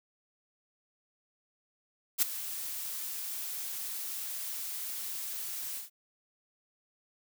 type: noise with ADSR envelope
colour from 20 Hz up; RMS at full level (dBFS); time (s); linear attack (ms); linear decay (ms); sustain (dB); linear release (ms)
blue; -23; 2.18-5.9; 40; 12; -15; 140
effects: none